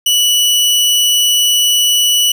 sawtooth tone, 2952 Hz, F#7, 5 cents flat, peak -6 dBFS, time 0.06-2.32 s, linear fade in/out 5 ms, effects none

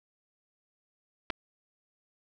clicks, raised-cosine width 0.3 ms, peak -16 dBFS, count 2, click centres 1.301 / 1.304 s, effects none

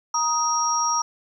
sine tone cluster, 944 / 1251 / 5640 Hz, A#5 / D#6 / F8, +22 / +9 / +16 cents, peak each -24 dBFS, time 0.14-1.02 s, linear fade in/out 5 ms, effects 9-bit

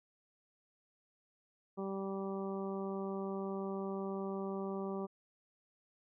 harmonic tone, 194.4 Hz, G3, 14 cents flat, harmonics 1 / 2 / 3 / 4 / 5 / 6, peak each -40 / -40 / -47 / -49 / -51 / -50 dBFS, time 1.77-5.07 s, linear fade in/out 20 ms, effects none

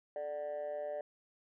sine tone with amplitude modulation, 591 Hz, D5, 11 cents sharp, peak -31 dBFS, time 0.16-1.01 s, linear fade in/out 2 ms, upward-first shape sine, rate 155 Hz, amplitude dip 85%, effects tanh soft clip ceiling -33 dBFS

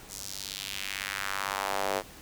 square tone with high-pass filter sweep, 49 Hz, G1, in tune, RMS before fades -34 dBFS, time 0.08-2.03 s, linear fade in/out 50 ms, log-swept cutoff 7000 to 510 Hz, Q 1.7, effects pink hiss -49 dBFS RMS until 2.21 s

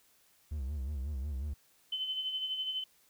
triangle tone with vibrato, 69.8 Hz, C#2, 13 cents sharp, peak -32 dBFS, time 0.51-1.54 s, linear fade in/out 10 ms, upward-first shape sine, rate 5.5 Hz, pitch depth 150 cents each way
sine tone with tremolo, 3050 Hz, G7, 48 cents flat, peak -31 dBFS, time 1.92-2.84 s, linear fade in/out 5 ms, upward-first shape sine, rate 12 Hz, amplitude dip 50%
effects white hiss -67 dBFS RMS until 3.09 s

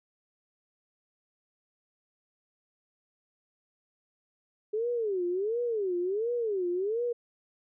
sine tone with vibrato, 411.8 Hz, G#4, 15 cents flat, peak -27 dBFS, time 4.73-7.13 s, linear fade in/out 10 ms, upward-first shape sine, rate 1.4 Hz, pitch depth 280 cents each way, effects none

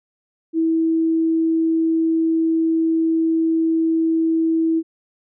sine tone, 325.2 Hz, E4, 23 cents flat, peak -15 dBFS, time 0.53-4.83 s, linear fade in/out 50 ms, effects none

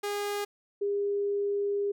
sawtooth / sine tone pair in turn, 409.2 / 404.5 Hz, G#4 / G#4, -26 / -46 cents, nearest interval unison, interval 20 cents, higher first, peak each -26 dBFS, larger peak neither, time 0.03-0.45 / 0.81-1.92 s, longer second, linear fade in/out 10 ms, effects none

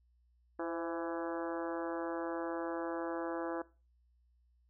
harmonic tone with a mistuned harmonic, 166.9 Hz, E3, 22 cents sharp, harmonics 2 / 3 / 4 / 5 / 6 / 7 / 8 / 9 / 10, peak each -38 / -42 / -44 / -46 / -48 / -49 / -50 / -51 / -52 dBFS, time 0.59-3.62 s, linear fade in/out 5 ms, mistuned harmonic 3, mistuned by +41 cents, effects noise-tail reverb RT60 0.3 s tail -19 dB re dry + added 60 Hz sine -67 dBFS peak until 4.69 s

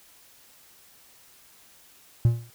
triangle tone with exponential decay, 117.2 Hz, A#2, 10 cents sharp, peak -10 dBFS, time 2.25-2.5 s, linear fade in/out 0 ms, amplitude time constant 54 ms, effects tanh soft clip ceiling -8 dBFS + white hiss -55 dBFS RMS until 2.54 s

